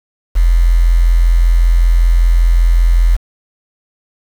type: tone with quantisation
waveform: sine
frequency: 42.6 Hz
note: F1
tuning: 42 cents flat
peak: -6 dBFS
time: 0.35-3.17 s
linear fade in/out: 20 ms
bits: 5
effects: none